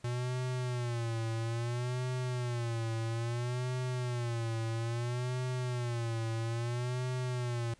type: tone with vibrato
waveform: square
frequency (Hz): 120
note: B2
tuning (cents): -49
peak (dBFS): -33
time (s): 0.04-7.74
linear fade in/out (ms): 5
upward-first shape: sine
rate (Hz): 0.6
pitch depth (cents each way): 100
effects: pink hiss -64 dBFS RMS until 7.79 s + resampled to 22050 Hz